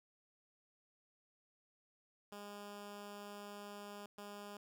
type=tone bursts at uneven times; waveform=10% pulse; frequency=204.5 Hz; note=G#3; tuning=26 cents flat; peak=-40 dBFS; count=2; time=2.32-4.06 / 4.18-4.57 s; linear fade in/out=2 ms; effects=none